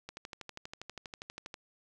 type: click train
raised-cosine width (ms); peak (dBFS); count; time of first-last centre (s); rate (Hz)
0.2; -25; 19; 0.09-1.542; 12.4
effects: none